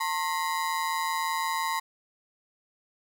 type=ring-modulated tone; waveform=35% pulse; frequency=987.8 Hz; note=B5; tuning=in tune; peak=-22 dBFS; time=0-1.8 s; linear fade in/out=10 ms; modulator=82.9 Hz; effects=none